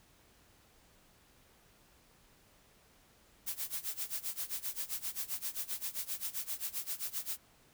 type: noise with tremolo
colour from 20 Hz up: blue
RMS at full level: -36 dBFS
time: 3.46-7.38 s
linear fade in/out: 20 ms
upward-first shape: sine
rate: 7.6 Hz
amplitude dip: 90%
effects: pink hiss -65 dBFS RMS until 7.73 s